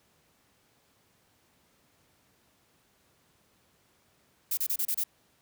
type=noise bursts; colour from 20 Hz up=violet; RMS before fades=-29 dBFS; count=6; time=4.51-5.038 s; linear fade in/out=5 ms; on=63 ms; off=30 ms; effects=pink hiss -67 dBFS RMS until 5.41 s + high-pass 80 Hz 12 dB/octave